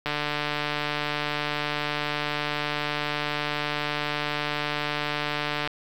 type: click train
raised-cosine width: 0.3 ms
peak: -11 dBFS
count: 832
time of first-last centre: 0.06-5.675 s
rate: 148 Hz
effects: 7-bit